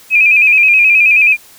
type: tone with vibrato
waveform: sine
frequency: 2475 Hz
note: D#7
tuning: 10 cents flat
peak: -5 dBFS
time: 0.1-1.37 s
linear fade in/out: 50 ms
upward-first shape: square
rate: 9.4 Hz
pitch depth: 53 cents each way
effects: white hiss -41 dBFS RMS until 1.58 s